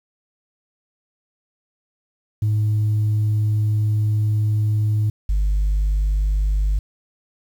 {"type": "tone pair in turn", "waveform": "sine", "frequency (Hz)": [106.5, 50.26], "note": ["G#2", "G1"], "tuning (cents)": [44, 44], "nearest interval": "octave + minor second", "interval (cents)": 1300, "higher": "first", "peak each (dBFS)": -14, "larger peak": "neither", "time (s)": [[2.42, 5.1], [5.29, 6.79]], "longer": "first", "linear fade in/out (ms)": 5, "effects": ["tanh soft clip ceiling -14 dBFS", "8-bit"]}